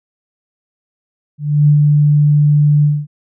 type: tone with ADSR envelope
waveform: sine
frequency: 147.7 Hz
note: D3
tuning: 10 cents sharp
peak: -5 dBFS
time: 1.38-3.07 s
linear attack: 300 ms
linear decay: 92 ms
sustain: -2 dB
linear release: 230 ms
effects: none